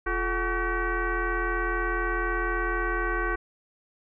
sine tone with frequency modulation, 740 Hz, F#5, in tune, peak -24 dBFS, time 0.06-3.36 s, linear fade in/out 10 ms, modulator 391 Hz, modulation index 2.8, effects none

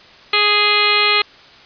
harmonic tone, 415.6 Hz, G#4, 1 cent sharp, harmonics 1 / 2 / 3 / 4 / 5 / 6 / 7 / 8 / 9 / 10, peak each -23 / -27 / -19 / -28 / -19 / -18 / -23 / -21 / -27 / -19 dBFS, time 0.33-1.22 s, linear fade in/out 5 ms, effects white hiss -43 dBFS RMS until 1.65 s + resampled to 11025 Hz

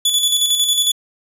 sawtooth tone with tremolo, 3442 Hz, A7, 39 cents flat, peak -9 dBFS, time 0.05-0.92 s, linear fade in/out 5 ms, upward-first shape square, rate 11 Hz, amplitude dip 45%, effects resampled to 32000 Hz

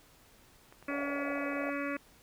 clicks, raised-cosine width 0.5 ms, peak -38 dBFS, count 2, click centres 0.725 / 0.826 s
harmonic tone, 283.4 Hz, C#4, 38 cents sharp, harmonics 1 / 2 / 4 / 5 / 6 / 7 / 8 / 9, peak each -36 / -39 / -42 / -43 / -44 / -44 / -45 / -46 dBFS, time 0.88-1.97 s, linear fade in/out 5 ms
pink band-pass noise, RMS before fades -44 dBFS, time 0.89-1.7 s, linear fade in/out 5 ms, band 510 to 740 Hz, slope 48 dB/octave
effects pink hiss -61 dBFS RMS until 2.22 s

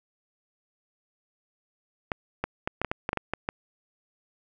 clicks, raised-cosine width 0.5 ms, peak -12 dBFS, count 11, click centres 2.118 / 2.44 / 2.675 / 2.816 / 2.847 / 2.915 / 3.091 / 3.131 / 3.173 / 3.336 / 3.489 s, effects none

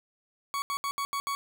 40% pulse tone bursts at uneven times, 1120 Hz, C#6, 18 cents sharp, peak -28 dBFS, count 6, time 0.54-0.62 / 0.7-0.77 / 0.84-0.91 / 0.98-1.05 / 1.13-1.2 / 1.27-1.35 s, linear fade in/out 0 ms, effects none

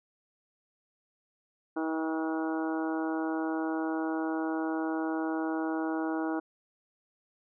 harmonic tone, 160 Hz, D#3, 49 cents sharp, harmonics 2 / 3 / 4 / 5 / 6 / 7 / 8 / 9, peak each -30 / -40 / -40 / -39 / -43 / -45 / -46 / -42 dBFS, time 1.76-6.4 s, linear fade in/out 10 ms, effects none

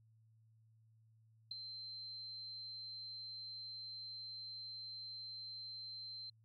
sine tone with ADSR envelope, 4111 Hz, C8, 31 cents flat, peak -38 dBFS, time 1.51-6.3 s, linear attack 4 ms, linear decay 12 ms, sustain -8 dB, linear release 5 ms, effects added 111 Hz sine -66 dBFS peak until 6.44 s

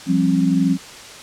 sine chord, F suspended second, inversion none, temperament equal with one note detuned, 174.61 / 196 / 268.1 Hz, F3 / G3 / C4, 0 / 0 / +42 cents, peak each -18 / -20 / -17 dBFS, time 0.06-0.78 s, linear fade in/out 50 ms, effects white hiss -37 dBFS RMS until 1.22 s + low-pass 7000 Hz 12 dB/octave

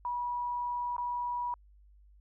sine tone with dropouts, 971 Hz, B5, 30 cents flat, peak -31 dBFS, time 0.05-1.54 s, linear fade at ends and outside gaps 1 ms, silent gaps 0.966-0.981 s, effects added 50 Hz sine -56 dBFS peak until 2.2 s

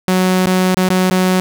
sawtooth tone with dropouts, 184.9 Hz, F#3, 1 cent flat, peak -7 dBFS, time 0.08-1.4 s, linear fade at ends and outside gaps 0 ms, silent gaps 0.459-0.469 / 0.745-0.77 / 0.888-0.903 / 1.099-1.111 s, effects none

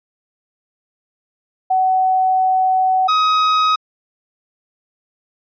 sine / 45% pulse tone pair in turn, 751 / 1263 Hz, F#5 / D#6, +26 / +26 cents, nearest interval major sixth, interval 900 cents, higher second, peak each -12 dBFS, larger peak neither, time 1.7-3.08 / 3.08-3.76 s, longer first, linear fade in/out 10 ms, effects resampled to 11025 Hz

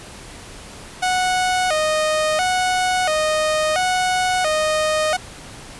sawtooth tone with vibrato, 675 Hz, E5, 41 cents sharp, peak -13 dBFS, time 1.02-5.17 s, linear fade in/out 10 ms, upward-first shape square, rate 0.73 Hz, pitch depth 150 cents each way, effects pink hiss -38 dBFS RMS until 5.79 s + resampled to 24000 Hz

